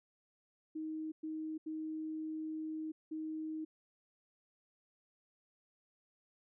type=tone bursts at uneven times; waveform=sine; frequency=313.9 Hz; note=D#4; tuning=15 cents sharp; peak=-38 dBFS; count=4; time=0.75-1.12 / 1.23-1.58 / 1.66-2.92 / 3.11-3.65 s; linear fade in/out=10 ms; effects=none